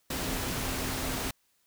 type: tone in noise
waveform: sine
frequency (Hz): 260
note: C4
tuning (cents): -11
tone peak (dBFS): -41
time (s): 0.1-1.31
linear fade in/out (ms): 5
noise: pink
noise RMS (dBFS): -33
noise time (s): 0.1-1.31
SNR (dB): -11
effects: white hiss -71 dBFS RMS until 1.66 s